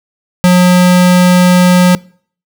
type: tone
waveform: square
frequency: 180 Hz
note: F#3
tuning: 47 cents flat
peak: -4 dBFS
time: 0.44-1.95 s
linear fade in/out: 0 ms
effects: noise-tail reverb RT60 0.5 s tail -24 dB re dry